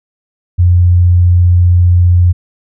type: tone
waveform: sine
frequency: 88.5 Hz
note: F2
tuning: 23 cents sharp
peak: -4 dBFS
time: 0.58-2.33 s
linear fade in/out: 20 ms
effects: none